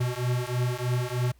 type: beating tone pair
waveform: square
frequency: 122.2 / 125.4 Hz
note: B2 / B2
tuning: -18 / +27 cents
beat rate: 3.2 Hz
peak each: -29 dBFS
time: 0-1.32 s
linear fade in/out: 10 ms
effects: added 60 Hz sine -56 dBFS peak until 1.39 s + pink hiss -66 dBFS RMS until 1.39 s